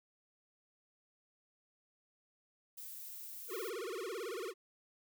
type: noise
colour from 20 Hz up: violet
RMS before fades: -48 dBFS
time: 2.77-3.7 s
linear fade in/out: 10 ms
type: tone with vibrato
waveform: square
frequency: 415.3 Hz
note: G#4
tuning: in tune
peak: -40 dBFS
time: 3.48-4.54 s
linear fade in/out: 50 ms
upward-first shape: sine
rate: 18 Hz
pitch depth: 270 cents each way
effects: none